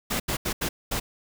pink noise bursts at uneven times, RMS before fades -27 dBFS, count 5, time 0.1-0.2 / 0.28-0.37 / 0.45-0.53 / 0.61-0.69 / 0.91-1 s, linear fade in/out 10 ms, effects none

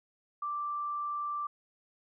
sine tone, 1174.7 Hz, D6, in tune, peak -32 dBFS, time 0.42-1.47 s, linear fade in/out 5 ms, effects none

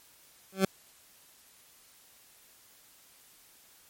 20% pulse tone with exponential growth, 191.5 Hz, G3, 40 cents flat, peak -14 dBFS, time 0.52-0.65 s, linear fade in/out 5 ms, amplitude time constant 28 ms, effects white hiss -59 dBFS RMS until 3.89 s + MP3 64 kbps

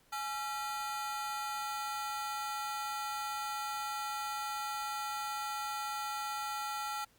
40% pulse ring-modulated tone, 1099 Hz, C#6, 15 cents flat, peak -32 dBFS, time 0.12-7.05 s, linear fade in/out 10 ms, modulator 259 Hz, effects pink hiss -67 dBFS RMS until 7.18 s + Opus 48 kbps

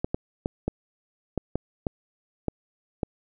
clicks, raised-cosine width 2 ms, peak -12 dBFS, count 9, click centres 0.045 / 0.145 / 0.459 / 0.68 / 1.377 / 1.556 / 1.868 / 2.483 / 3.032 s, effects none

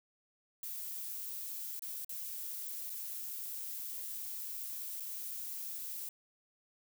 violet noise with dropouts, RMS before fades -42 dBFS, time 0.63-6.09 s, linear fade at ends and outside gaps 2 ms, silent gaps 1.794-1.821 / 2.047-2.093 / 2.897-2.901 / 5-5.004 s, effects none

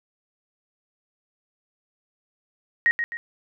sine tone with echo, 1879 Hz, A#6, 13 cents sharp, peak -15 dBFS, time 2.86-2.91 s, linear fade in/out 0 ms, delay 130 ms, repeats 2, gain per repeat -7 dB, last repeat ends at 3.17 s, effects none

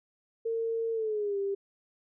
sine tone with pitch glide, 455.2 to 396.3 Hz, A#4 to G4, -41 to +19 cents, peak -28 dBFS, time 0.45-1.55 s, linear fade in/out 10 ms, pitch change -240 cents, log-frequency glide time 0.92-1.38 s, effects none

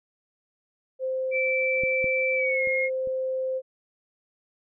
sine tone, 521 Hz, C5, 7 cents flat, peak -25 dBFS, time 0.99-3.62 s, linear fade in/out 50 ms
sine tone with pitch glide, 2328 to 2147 Hz, D7 to C7, -16 to +44 cents, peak -24 dBFS, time 1.31-2.9 s, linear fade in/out 50 ms, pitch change -140 cents, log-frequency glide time 2.35-2.63 s
clicks, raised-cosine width 3 ms, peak -23 / -23 / -33 / -33 dBFS, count 4, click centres 1.836 / 2.043 / 2.673 / 3.073 s
effects none

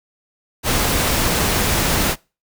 pink noise, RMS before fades -18 dBFS, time 0.63-2.16 s, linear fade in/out 50 ms, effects noise-tail reverb RT60 0.3 s tail -24 dB re dry

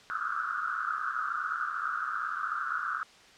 pink band-pass noise, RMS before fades -33 dBFS, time 0.1-3.03 s, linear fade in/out 0 ms, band 1200 to 1500 Hz, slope 96 dB/octave, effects white hiss -55 dBFS RMS until 3.37 s + low-pass 5000 Hz 12 dB/octave

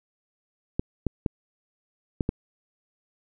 clicks, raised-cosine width 3 ms, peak -11 dBFS, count 5, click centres 0.795 / 1.067 / 1.262 / 2.208 / 2.291 s, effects none

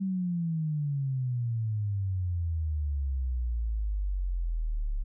sine exponential sweep, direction down, 195.1 to 34.65 Hz, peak -27 dBFS, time 0-5.04 s, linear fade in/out 20 ms, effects none

